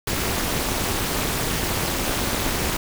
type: noise with amplitude modulation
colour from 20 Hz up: pink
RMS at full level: -20 dBFS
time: 0.07-2.77 s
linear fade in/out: 5 ms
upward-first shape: sine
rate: 295 Hz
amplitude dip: 90%
effects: none